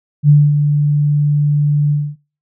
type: tone with ADSR envelope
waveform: sine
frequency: 146.83 Hz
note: D3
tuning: in tune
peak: -3 dBFS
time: 0.23-2.16 s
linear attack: 62 ms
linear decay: 230 ms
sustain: -7 dB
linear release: 250 ms
effects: noise-tail reverb RT60 0.4 s tail -25 dB re dry